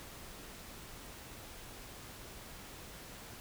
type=silence; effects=pink hiss -50 dBFS RMS until 3.4 s